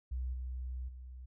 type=tone with level steps; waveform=sine; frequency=63.1 Hz; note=B1; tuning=38 cents sharp; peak=-34 / -37 / -45 dBFS; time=0.11-1.26 s; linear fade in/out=10 ms; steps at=0.33 / 0.88 s; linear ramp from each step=10 ms; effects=none